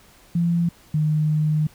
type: tone pair in turn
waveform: sine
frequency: 170.6 / 153.3 Hz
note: F3 / D#3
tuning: -40 / -25 cents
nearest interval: major second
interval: 185 cents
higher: first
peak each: -17 dBFS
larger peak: neither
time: 0.35-0.69 / 0.94-1.67 s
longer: second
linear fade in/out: 5 ms
effects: pink hiss -52 dBFS RMS until 1.74 s